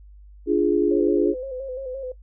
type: chord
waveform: sine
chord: D diminished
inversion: none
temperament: equal with one note detuned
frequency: 293.7 / 346.4 / 415.3 Hz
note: D4 / F4 / Ab4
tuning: 0 / -14 / 0 cents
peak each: -21 / -20 / -21 dBFS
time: 0.46-1.35 s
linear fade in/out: 50 ms
type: tone with vibrato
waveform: sine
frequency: 523.3 Hz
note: C5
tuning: in tune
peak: -28 dBFS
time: 0.91-2.12 s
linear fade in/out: 5 ms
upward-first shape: square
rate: 5.8 Hz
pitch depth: 53 cents each way
effects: noise-tail reverb RT60 0.1 s tail -17 dB re dry + added 50 Hz sine -43 dBFS peak until 2.22 s